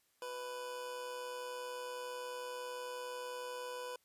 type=tone with amplitude modulation; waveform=25% pulse; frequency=496.9 Hz; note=B4; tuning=11 cents sharp; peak=-36 dBFS; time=0.22-3.96 s; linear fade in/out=2 ms; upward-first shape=sine; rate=131 Hz; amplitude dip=40%; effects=white hiss -75 dBFS RMS until 4.04 s + resampled to 32000 Hz